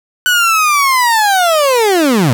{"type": "linear sweep", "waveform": "30% pulse", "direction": "down", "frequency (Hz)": [1496, 107.5], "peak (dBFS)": -6, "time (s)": [0.26, 2.33], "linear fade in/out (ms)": 0, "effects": []}